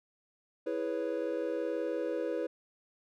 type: chord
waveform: triangle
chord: C# minor seventh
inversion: first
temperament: equal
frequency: 329.6 / 415.3 / 493.9 / 554.4 Hz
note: E4 / G#4 / B4 / C#5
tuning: 0 / 0 / 0 / 0 cents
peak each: -35 / -37 / -33 / -36 dBFS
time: 0.66-2.47 s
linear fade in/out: 10 ms
effects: none